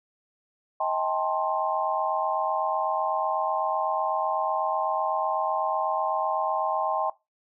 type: chord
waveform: sine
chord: A half-diminished seventh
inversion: second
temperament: just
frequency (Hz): 633.6 / 792 / 880 / 1056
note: Eb5 / G5 / A5 / C6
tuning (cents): +31 / +18 / 0 / +16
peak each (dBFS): -30 / -28 / -31 / -29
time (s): 0.8-7.1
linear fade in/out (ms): 5
effects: noise-tail reverb RT60 0.2 s tail -17 dB re dry